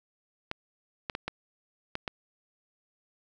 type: clicks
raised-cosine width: 0.3 ms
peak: -16 dBFS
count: 6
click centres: 0.514 / 1.098 / 1.151 / 1.28 / 1.954 / 2.078 s
effects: none